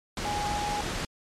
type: tone in noise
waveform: sine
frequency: 828 Hz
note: G#5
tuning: 5 cents flat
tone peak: -29 dBFS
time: 0.25-0.81 s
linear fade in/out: 2 ms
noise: pink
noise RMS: -32 dBFS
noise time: 0.17-1.05 s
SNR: 0 dB
effects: low-pass 7000 Hz 12 dB/octave + MP3 64 kbps